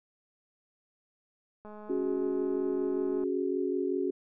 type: click train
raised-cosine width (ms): 1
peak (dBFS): -34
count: 336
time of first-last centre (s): 1.65-3.238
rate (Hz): 211
type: chord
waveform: sine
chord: C# suspended fourth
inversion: none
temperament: equal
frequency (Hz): 277.2 / 370 / 415.3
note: C#4 / F#4 / G#4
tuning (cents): 0 / 0 / 0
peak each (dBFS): -33 / -30 / -34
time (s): 1.89-4.11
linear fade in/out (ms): 10
effects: none